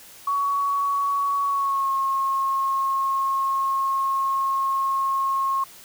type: tone with pitch glide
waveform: sine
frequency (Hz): 1122 to 1081.9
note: C#6 to C#6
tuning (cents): +21 to -42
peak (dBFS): -20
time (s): 0.27-5.64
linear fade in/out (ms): 5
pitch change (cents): -63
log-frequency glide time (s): 1.46-1.91
effects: white hiss -46 dBFS RMS until 5.84 s